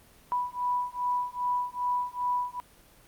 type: beating tone pair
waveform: sine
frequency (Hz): 984 / 986.5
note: B5 / B5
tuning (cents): -7 / -2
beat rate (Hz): 2.5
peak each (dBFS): -30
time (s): 0.32-2.6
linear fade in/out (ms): 0
effects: pink hiss -57 dBFS RMS until 3.07 s + Opus 24 kbps